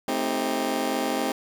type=chord; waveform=20% pulse; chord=A half-diminished seventh; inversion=none; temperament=just; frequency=220 / 264 / 316.8 / 396 Hz; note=A3 / C4 / Eb4 / G4; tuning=0 / +16 / +31 / +18 cents; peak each=-27 / -23 / -26 / -27 dBFS; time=0.08-1.32 s; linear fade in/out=2 ms; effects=9-bit